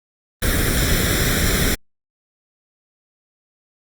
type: noise with comb filter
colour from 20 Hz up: pink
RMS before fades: -18 dBFS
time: 0.42-1.75 s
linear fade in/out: 5 ms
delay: 0.54 ms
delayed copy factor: +0.75
effects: Opus 32 kbps